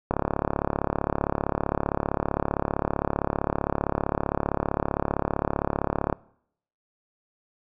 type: click train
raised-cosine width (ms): 1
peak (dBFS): -9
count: 214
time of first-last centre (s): 0.11-6.127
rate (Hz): 35.4
effects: noise-tail reverb RT60 0.7 s tail -22 dB re dry